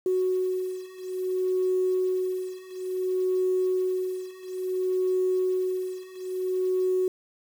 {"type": "beating tone pair", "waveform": "sine", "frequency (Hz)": [370, 370.58], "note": ["F#4", "F#4"], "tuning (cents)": [0, 3], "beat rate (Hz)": 0.58, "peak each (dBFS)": [-27, -26], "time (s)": [0.06, 7.08], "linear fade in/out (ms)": 2, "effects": ["tanh soft clip ceiling -16 dBFS", "8-bit"]}